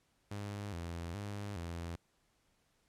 sawtooth tone with vibrato, 93 Hz, F#2, 9 cents sharp, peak -36 dBFS, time 0.31-1.96 s, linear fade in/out 5 ms, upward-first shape square, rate 1.2 Hz, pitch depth 160 cents each way, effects pink hiss -75 dBFS RMS until 2.88 s + low-pass 11000 Hz 12 dB/octave

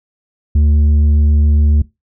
sine tone with tanh clipping, 74.4 Hz, D2, 23 cents sharp, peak -9 dBFS, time 0.55-1.82 s, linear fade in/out 5 ms, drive 6 dB, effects noise-tail reverb RT60 0.2 s tail -19 dB re dry

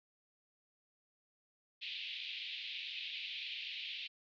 pink band-pass noise, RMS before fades -44 dBFS, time 1.81-4.08 s, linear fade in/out 20 ms, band 2400 to 4000 Hz, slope 48 dB/octave, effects none

